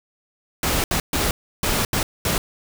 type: noise bursts at uneven times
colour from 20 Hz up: pink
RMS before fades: -21 dBFS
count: 6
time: 0.63-0.84 / 0.91-1 / 1.13-1.31 / 1.63-1.85 / 1.93-2.03 / 2.25-2.38 s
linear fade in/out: 2 ms
effects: none